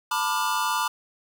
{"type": "chord", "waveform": "square", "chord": "B half-diminished seventh", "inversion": "third", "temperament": "just", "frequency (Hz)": [889, 987.8, 1185.3, 1422.4], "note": ["A5", "B5", "D6", "F6"], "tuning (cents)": [18, 0, 16, 31], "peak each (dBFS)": [-30, -28, -29, -32], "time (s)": [0.11, 0.88], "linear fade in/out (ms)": 5, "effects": ["9-bit"]}